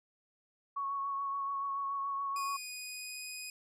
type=tone with vibrato; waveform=sine; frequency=1108.7 Hz; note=C#6; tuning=in tune; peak=-33 dBFS; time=0.76-2.57 s; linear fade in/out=10 ms; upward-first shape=sine; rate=7 Hz; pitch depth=19 cents each way
type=tone with pitch glide; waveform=15% pulse; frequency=2475 to 2495 Hz; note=D#7 to D#7; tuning=-10 to +4 cents; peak=-34 dBFS; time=2.36-3.5 s; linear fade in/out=2 ms; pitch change=+14 cents; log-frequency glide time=2.64-3.24 s
effects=none